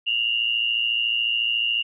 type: tone pair together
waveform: sine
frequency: 2769 / 2883 Hz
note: F7 / F#7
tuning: -15 / -46 cents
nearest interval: minor second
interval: 69 cents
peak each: -23 dBFS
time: 0.06-1.83 s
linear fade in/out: 20 ms
effects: none